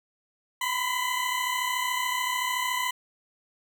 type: tone pair together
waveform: 20% pulse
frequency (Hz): 987.8 / 1021.5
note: B5 / C6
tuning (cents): 0 / -42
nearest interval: minor second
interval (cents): 58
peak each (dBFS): -24 / -24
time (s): 0.61-2.91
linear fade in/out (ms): 5
effects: none